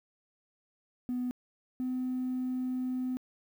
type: tone pair in turn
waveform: triangle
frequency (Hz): 248.5 / 254.5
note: B3 / C4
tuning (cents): +11 / -48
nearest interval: unison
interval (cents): 41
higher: second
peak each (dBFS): -27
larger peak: neither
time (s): 1.09-1.31 / 1.8-3.17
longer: second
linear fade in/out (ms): 0
effects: tanh soft clip ceiling -27 dBFS + 10-bit